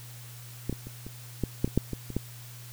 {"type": "clicks", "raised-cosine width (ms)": 3, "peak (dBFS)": [-16, -21, -28, -26, -14, -11, -25, -9, -19, -25, -14], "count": 11, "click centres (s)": [0.696, 0.727, 0.87, 1.066, 1.437, 1.645, 1.677, 1.776, 1.933, 2.103, 2.166], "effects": ["added 120 Hz sine -44 dBFS peak until 2.72 s", "white hiss -49 dBFS RMS until 2.72 s"]}